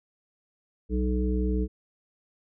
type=harmonic tone with a mistuned harmonic; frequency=61.9 Hz; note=B1; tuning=5 cents sharp; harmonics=1 / 3 / 5 / 7; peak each=-25 / -30 / -32 / -33 dBFS; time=0.89-1.68 s; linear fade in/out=50 ms; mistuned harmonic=3; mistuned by=+40 cents; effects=none